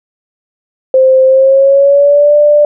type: tone with pitch glide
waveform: sine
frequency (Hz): 523.3 to 590.8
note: C5 to D5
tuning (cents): 0 to +10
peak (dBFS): -3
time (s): 0.94-2.65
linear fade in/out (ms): 2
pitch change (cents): +210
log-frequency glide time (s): 1.25-2.35
effects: none